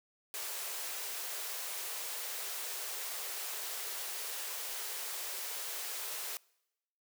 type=high-pass noise; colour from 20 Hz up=white; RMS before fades=-40 dBFS; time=0.34-6.37 s; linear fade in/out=0 ms; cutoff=370 Hz; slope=96 dB/octave; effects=noise-tail reverb RT60 0.9 s tail -25 dB re dry